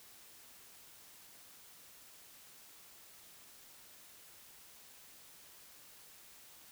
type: silence
effects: white hiss -58 dBFS RMS until 6.71 s

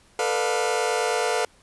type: chord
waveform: sawtooth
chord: B half-diminished seventh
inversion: third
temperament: just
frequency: 444.5 / 493.9 / 592.7 / 711.2 Hz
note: A4 / B4 / D5 / F5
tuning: +18 / 0 / +16 / +31 cents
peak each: -22 / -23 / -27 / -23 dBFS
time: 0.19-1.45 s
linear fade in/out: 2 ms
effects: pink hiss -57 dBFS RMS until 1.62 s + resampled to 24000 Hz

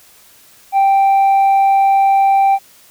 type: tone with tanh clipping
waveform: sine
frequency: 784 Hz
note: G5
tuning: in tune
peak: -9 dBFS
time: 0.72-2.59 s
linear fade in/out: 50 ms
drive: 2 dB
effects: white hiss -46 dBFS RMS until 2.9 s

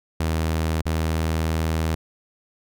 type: tone with dropouts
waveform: sawtooth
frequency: 80.1 Hz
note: E2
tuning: 49 cents flat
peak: -17 dBFS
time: 0.2-1.95 s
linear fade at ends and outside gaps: 5 ms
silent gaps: 0.817-0.855 s
effects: none

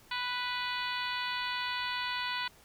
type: harmonic tone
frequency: 493.9 Hz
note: B4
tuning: in tune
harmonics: 2 / 3 / 4 / 5 / 6 / 7 / 8 / 9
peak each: -37 / -39 / -40 / -41 / -42 / -42 / -43 / -44 dBFS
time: 0.11-2.48 s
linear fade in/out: 5 ms
effects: pink hiss -59 dBFS RMS until 2.64 s

